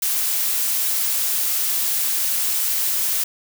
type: noise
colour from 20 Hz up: blue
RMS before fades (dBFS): -21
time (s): 0.02-3.24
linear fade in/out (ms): 5
effects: none